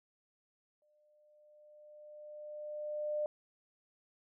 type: tone with exponential growth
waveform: sine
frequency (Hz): 600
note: D5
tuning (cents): +37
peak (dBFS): -31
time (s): 0.82-3.26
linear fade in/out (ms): 1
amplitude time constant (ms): 530
effects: none